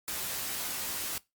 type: noise with comb filter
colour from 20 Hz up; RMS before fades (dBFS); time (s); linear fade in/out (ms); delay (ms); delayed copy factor
white; -35; 0.08-1.18; 0; 16; +0.65
effects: noise-tail reverb RT60 0.2 s tail -21 dB re dry + Opus 48 kbps